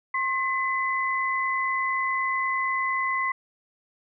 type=tone pair together; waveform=sine; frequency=1069 / 2018 Hz; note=C6 / B6; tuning=+37 / +37 cents; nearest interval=major seventh; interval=1100 cents; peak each=-26 dBFS; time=0.14-3.32 s; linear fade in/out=5 ms; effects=none